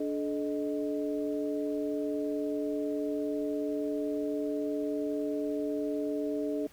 sine tone cluster, 292.1 / 430.5 / 619 Hz, D4 / A4 / D#5, -9 / -38 / -9 cents, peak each -32 / -34 / -37 dBFS, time 0-6.67 s, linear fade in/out 5 ms, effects pink hiss -58 dBFS RMS until 6.72 s

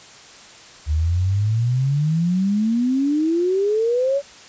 sine exponential sweep, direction up, 73.42 to 574 Hz, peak -16 dBFS, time 0.86-4.22 s, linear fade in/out 50 ms, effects white hiss -43 dBFS RMS until 4.48 s + resampled to 16000 Hz

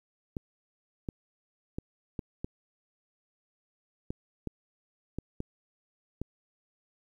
clicks, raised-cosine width 3 ms, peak -21 dBFS, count 10, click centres 0.368 / 1.088 / 1.785 / 2.192 / 2.445 / 4.105 / 4.473 / 5.186 / 5.404 / 6.216 s, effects 10-bit

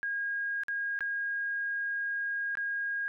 sine tone with dropouts, 1630 Hz, G#6, 33 cents flat, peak -30 dBFS, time 0.03-3.08 s, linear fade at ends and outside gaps 0 ms, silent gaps 0.635-0.683 / 0.99-1.007 / 2.553-2.572 s, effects none

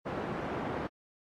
pink band-pass noise, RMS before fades -36 dBFS, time 0.05-0.88 s, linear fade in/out 20 ms, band 150 to 1200 Hz, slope 12 dB/octave, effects AAC 48 kbps

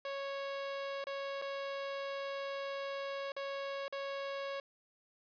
sawtooth tone with dropouts, 553 Hz, C#5, 4 cents flat, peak -34 dBFS, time 0.05-4.6 s, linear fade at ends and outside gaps 2 ms, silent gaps 1.041-1.069 / 1.416-1.421 / 3.32-3.365 / 3.881-3.925 s, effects resampled to 11025 Hz + 10-bit

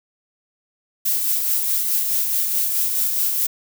violet noise with tremolo, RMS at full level -19 dBFS, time 1.05-3.47 s, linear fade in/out 10 ms, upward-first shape sine, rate 4.7 Hz, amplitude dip 35%, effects none

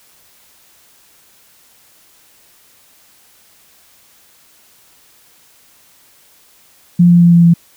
sine tone with pitch steps, 174.61 / 173.3 / 172.01 / 170.72 / 169.44 Hz, F3 / F3 / F3 / F3 / E3, 0 / -13 / -26 / -39 / +48 cents, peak -4 dBFS, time 6.99-7.54 s, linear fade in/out 10 ms, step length 110 ms, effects white hiss -49 dBFS RMS until 7.76 s

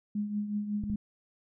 sine tone with tremolo, 207.7 Hz, G#3, in tune, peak -27 dBFS, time 0.15-0.96 s, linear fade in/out 5 ms, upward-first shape triangle, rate 5.4 Hz, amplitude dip 65%
clicks, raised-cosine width 5 ms, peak -24 / -24 / -31 dBFS, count 3, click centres 0.838 / 0.9 / 0.938 s
effects none

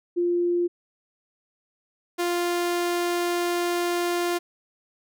sine / sawtooth tone pair in turn, 349.2 / 349.2 Hz, F4 / F4, 0 / 0 cents, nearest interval unison, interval 0 cents, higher neither, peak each -20 / -19 dBFS, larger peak second, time 0.16-0.68 / 2.18-4.39 s, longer second, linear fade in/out 20 ms, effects none

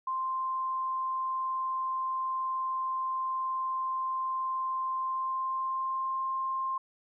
sine tone with pitch glide, 1046.5 to 1056.8 Hz, C6 to C6, 0 to +17 cents, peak -29 dBFS, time 0.07-6.78 s, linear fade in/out 5 ms, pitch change +17 cents, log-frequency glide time 4.98-6.25 s, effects none

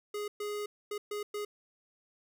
square tone bursts at uneven times, 415.3 Hz, G#4, in tune, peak -35 dBFS, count 5, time 0.14-0.28 / 0.4-0.66 / 0.91-0.98 / 1.11-1.23 / 1.34-1.45 s, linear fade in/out 5 ms, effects none

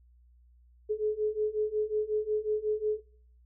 sine beating tone pair, 423.7 / 429.2 Hz, G#4 / A4, +35 / -43 cents, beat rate 5.5 Hz, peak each -30 / -30 dBFS, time 0.89-3 s, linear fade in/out 20 ms, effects noise-tail reverb RT60 0.5 s tail -17 dB re dry + added 60 Hz sine -57 dBFS peak until 3.45 s

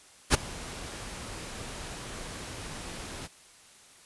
pink noise with ADSR envelope, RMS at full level -18 dBFS, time 0.3-3.28 s, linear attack 43 ms, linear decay 12 ms, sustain -22 dB, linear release 24 ms, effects white hiss -55 dBFS RMS until 4.05 s + resampled to 24000 Hz

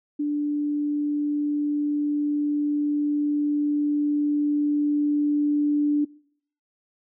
sine tone with level ramp, 293.7 Hz, D4, in tune, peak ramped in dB -22 to -18 dBFS, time 0.19-6.05 s, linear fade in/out 10 ms, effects noise-tail reverb RT60 0.6 s tail -23 dB re dry

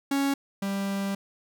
45% pulse tone pair in turn, 277.2 / 197.15 Hz, C#4 / G3, 0 / +10 cents, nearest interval tritone, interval 590 cents, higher first, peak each -23 / -27 dBFS, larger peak first, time 0.11-0.34 / 0.62-1.15 s, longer second, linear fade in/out 5 ms, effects none

